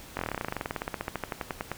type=slowing click train; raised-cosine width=0.5 ms; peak=-15 dBFS; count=30; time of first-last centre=0.17-1.716 s; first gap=21 ms; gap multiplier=1.06; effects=pink hiss -47 dBFS RMS until 1.77 s